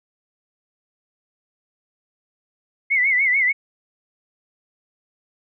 sine tone with vibrato, 2093 Hz, C7, in tune, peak -15 dBFS, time 2.9-3.53 s, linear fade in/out 20 ms, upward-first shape sine, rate 6.8 Hz, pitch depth 110 cents each way, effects none

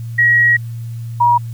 sine tone pair in turn, 1904 / 957 Hz, A#6 / A#5, +36 / +45 cents, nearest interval octave, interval 1191 cents, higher first, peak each -8 dBFS, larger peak neither, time 0.18-0.57 / 1.2-1.38 s, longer first, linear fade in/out 10 ms, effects added 116 Hz sine -23 dBFS peak until 1.53 s + white hiss -49 dBFS RMS until 1.53 s

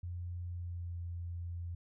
sine tone with pitch glide, 87.9 to 86.29 Hz, F2 to F2, +12 to -20 cents, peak -38 dBFS, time 0.03-1.75 s, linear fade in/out 5 ms, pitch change -32 cents, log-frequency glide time 0.46-0.99 s, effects none

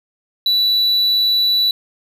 triangle tone, 3951 Hz, B7, in tune, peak -11 dBFS, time 0.46-1.71 s, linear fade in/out 2 ms, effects none

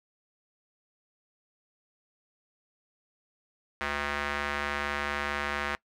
square tone with band-pass filter, 72.2 Hz, D2, 29 cents flat, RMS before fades -32 dBFS, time 3.81-5.75 s, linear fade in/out 0 ms, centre 1700 Hz, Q 1.5, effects noise-tail reverb RT60 0.1 s tail -22 dB re dry

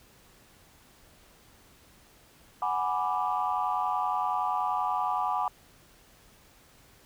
sine chord, G# half-diminished seventh, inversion third, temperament equal, 740 / 830.6 / 987.8 / 1174.7 Hz, F#5 / G#5 / B5 / D6, 0 / 0 / 0 / 0 cents, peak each -31 dBFS, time 2.62-5.48 s, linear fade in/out 2 ms, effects tanh soft clip ceiling -17 dBFS + pink hiss -58 dBFS RMS until 7.05 s

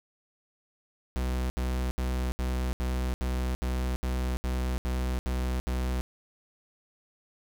45% pulse tone bursts, 63.1 Hz, B1, 38 cents sharp, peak -27 dBFS, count 12, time 1.16-6.01 s, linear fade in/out 0 ms, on 340 ms, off 70 ms, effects none

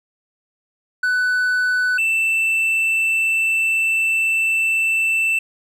triangle tone pair in turn, 1494 / 2662 Hz, F#6 / E7, +16 / +16 cents, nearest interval minor seventh, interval 1000 cents, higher second, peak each -14 dBFS, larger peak neither, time 1.03-1.98 / 1.98-5.39 s, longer second, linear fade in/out 5 ms, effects none

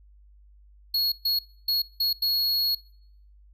square tone bursts at uneven times, 4328 Hz, C#8, 42 cents flat, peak -22 dBFS, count 5, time 0.94-1.12 / 1.25-1.39 / 1.68-1.82 / 2-2.13 / 2.22-2.75 s, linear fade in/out 5 ms, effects noise-tail reverb RT60 0.7 s tail -26 dB re dry + added 50 Hz sine -51 dBFS peak until 3.53 s

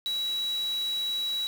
sine tone in noise, 3900 Hz, B7, 23 cents flat, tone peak -27 dBFS, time 0.06-1.47 s, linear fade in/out 0 ms, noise white, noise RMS -44 dBFS, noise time 0.06-1.47 s, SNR +14 dB, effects none

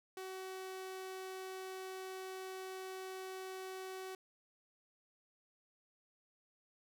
sawtooth tone, 376.9 Hz, F#4, 32 cents sharp, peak -40 dBFS, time 0.17-4.15 s, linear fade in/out 2 ms, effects none

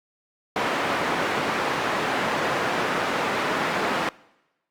white band-pass noise, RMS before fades -25 dBFS, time 0.56-4.09 s, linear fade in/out 2 ms, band 180 to 1500 Hz, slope 12 dB/octave, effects noise-tail reverb RT60 1.0 s tail -23 dB re dry + Opus 48 kbps

